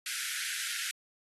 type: high-pass noise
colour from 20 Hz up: pink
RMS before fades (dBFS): -36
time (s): 0.06-0.91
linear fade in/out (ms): 2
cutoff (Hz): 1400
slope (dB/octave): 96
effects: AAC 32 kbps